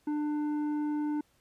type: tone with tanh clipping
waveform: sine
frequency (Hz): 298.2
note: D4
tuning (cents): +27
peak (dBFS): -30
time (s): 0.07-1.21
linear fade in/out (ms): 5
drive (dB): 8
effects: pink hiss -69 dBFS RMS until 1.4 s + resampled to 32000 Hz